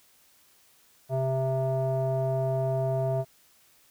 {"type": "tone with low-pass filter", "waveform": "square", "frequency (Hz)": 132.1, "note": "C3", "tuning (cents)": 17, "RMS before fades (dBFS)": -27, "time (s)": [1.09, 3.25], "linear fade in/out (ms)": 50, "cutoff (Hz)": 690, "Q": 5.1, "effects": ["white hiss -61 dBFS RMS until 3.9 s"]}